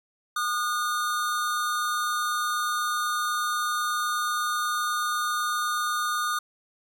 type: tone pair together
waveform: square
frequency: 1219.9 / 1448 Hz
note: D#6 / F#6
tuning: -35 / -38 cents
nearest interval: minor third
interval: 297 cents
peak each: -27 / -31 dBFS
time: 0.36-6.39 s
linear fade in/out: 5 ms
effects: none